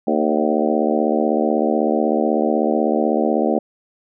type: harmonic tone with a mistuned harmonic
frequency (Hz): 76.1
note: D#2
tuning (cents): -38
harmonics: 3 / 4 / 5 / 6 / 7 / 8 / 9 / 10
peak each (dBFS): -21 / -22 / -23 / -24 / -24 / -25 / -26 / -26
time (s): 0.07-3.59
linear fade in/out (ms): 5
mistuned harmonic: 8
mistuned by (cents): -28
effects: none